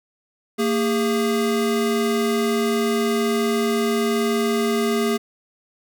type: tone pair together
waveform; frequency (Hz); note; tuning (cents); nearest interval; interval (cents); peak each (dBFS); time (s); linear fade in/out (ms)
square; 228.6 / 407.3; A#3 / G#4; -34 / -34; minor seventh; 1000; -22; 0.58-5.18; 20
effects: none